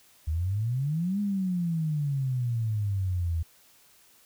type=exponential two-way sweep; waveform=sine; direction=up then down; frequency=74.5 to 207.7 to 80 Hz; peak=-25 dBFS; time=0.27-3.43 s; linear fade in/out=10 ms; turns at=1.2 s; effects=white hiss -59 dBFS RMS until 4.25 s